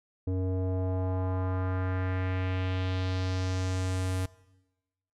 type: tone with low-pass filter sweep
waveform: square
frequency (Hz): 92.9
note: F#2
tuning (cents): +7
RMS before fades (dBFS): -30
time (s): 0.27-4.26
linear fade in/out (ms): 5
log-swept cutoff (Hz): 410 to 11000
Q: 1.8
effects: noise-tail reverb RT60 1.0 s tail -20 dB re dry